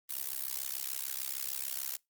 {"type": "noise with amplitude modulation", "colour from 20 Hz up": "blue", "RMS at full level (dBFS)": -33, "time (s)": [0.09, 1.97], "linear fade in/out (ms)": 10, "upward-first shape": "sine", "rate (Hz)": 66.7, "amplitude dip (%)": 100, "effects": ["noise-tail reverb RT60 0.2 s tail -24 dB re dry", "Opus 32 kbps"]}